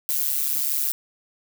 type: noise with amplitude modulation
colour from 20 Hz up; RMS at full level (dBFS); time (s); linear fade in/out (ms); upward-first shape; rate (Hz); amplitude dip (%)
violet; -20; 0.09-0.92; 0; sine; 142; 90
effects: none